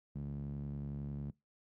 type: tone with band-pass filter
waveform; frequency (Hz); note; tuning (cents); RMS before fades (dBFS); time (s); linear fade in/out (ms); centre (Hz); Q
sawtooth; 71; C#2; +42; -41; 0.15-1.31; 10; 170; 3.8
effects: noise-tail reverb RT60 0.2 s tail -22 dB re dry